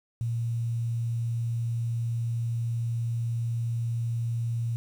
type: tone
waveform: sine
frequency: 116.54 Hz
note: A#2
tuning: in tune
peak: -26 dBFS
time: 0.21-4.76 s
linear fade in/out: 0 ms
effects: 9-bit